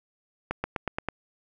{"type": "accelerating click train", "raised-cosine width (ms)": 0.5, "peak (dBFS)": -13, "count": 6, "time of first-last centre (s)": [0.51, 1.087], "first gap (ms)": 130, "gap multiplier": 0.94, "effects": []}